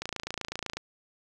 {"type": "click train", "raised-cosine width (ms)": 0.2, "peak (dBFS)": -16, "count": 22, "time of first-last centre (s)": [0.02, 0.77], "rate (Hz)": 28, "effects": []}